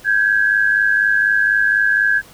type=tone pair together; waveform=sine; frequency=1568 / 1672.1 Hz; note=G6 / G#6; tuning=0 / +11 cents; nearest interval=minor second; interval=111 cents; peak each=-15 dBFS; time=0.04-2.22 s; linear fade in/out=50 ms; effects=pink hiss -44 dBFS RMS until 2.33 s